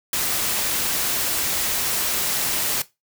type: noise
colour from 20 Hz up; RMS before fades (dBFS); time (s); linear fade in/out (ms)
white; -23; 0.13-2.82; 2
effects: noise-tail reverb RT60 0.2 s tail -17 dB re dry